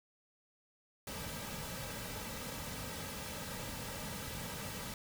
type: noise with comb filter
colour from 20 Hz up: pink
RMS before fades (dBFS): -43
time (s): 1.07-4.94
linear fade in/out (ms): 2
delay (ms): 2.8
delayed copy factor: -0.6
effects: none